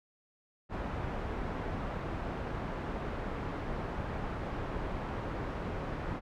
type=low-pass noise; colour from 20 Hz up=pink; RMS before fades=-37 dBFS; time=0.69-6.21 s; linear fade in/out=50 ms; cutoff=1400 Hz; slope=12 dB/octave; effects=none